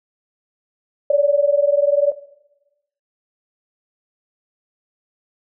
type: tone pair together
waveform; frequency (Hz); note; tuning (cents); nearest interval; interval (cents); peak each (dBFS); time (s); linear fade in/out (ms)
sine; 564.7 / 585; C#5 / D5; +32 / -7; minor second; 61; -15; 1.1-2.12; 5
effects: noise-tail reverb RT60 0.9 s tail -17 dB re dry